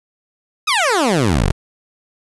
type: exponential sweep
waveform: 15% pulse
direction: down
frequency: 1318.5 to 35.93 Hz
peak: -7 dBFS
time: 0.67-1.52 s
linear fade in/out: 10 ms
effects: resampled to 24000 Hz + 7-bit